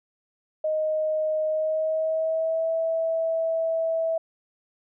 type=tone with pitch glide; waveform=sine; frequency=622.3 to 652.9 Hz; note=D#5 to E5; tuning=0 to -17 cents; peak=-22 dBFS; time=0.64-4.18 s; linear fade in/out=5 ms; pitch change=+83 cents; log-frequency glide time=1.47-2.7 s; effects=none